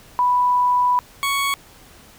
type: tone pair in turn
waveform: sine / 20% pulse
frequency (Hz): 987.8 / 1112.6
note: B5 / C#6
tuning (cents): 0 / +6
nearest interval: major second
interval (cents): 206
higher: second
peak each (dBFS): -14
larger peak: neither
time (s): 0.19-0.99 / 1.23-1.54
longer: first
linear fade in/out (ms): 0
effects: pink hiss -47 dBFS RMS until 2.18 s